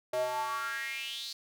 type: tone with high-pass filter sweep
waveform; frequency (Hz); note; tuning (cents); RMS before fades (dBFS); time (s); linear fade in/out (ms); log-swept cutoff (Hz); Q
square; 125.5; B2; +28; -35; 0.13-1.33; 5; 550 to 4500; 6.2
effects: none